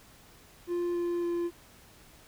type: tone with pitch steps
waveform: triangle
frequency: 349.2 / 347 / 344.8 Hz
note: F4 / F4 / F4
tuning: 0 / -11 / -22 cents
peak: -26 dBFS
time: 0.67-1.51 s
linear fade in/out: 50 ms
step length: 280 ms
effects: pink hiss -56 dBFS RMS until 2.27 s